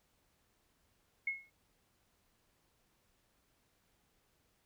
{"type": "tone with exponential decay", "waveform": "sine", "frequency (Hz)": 2173, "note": "C#7", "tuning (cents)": -35, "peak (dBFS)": -30, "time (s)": [1.27, 1.5], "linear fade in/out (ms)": 5, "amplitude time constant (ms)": 50, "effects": ["pink hiss -75 dBFS RMS until 4.65 s"]}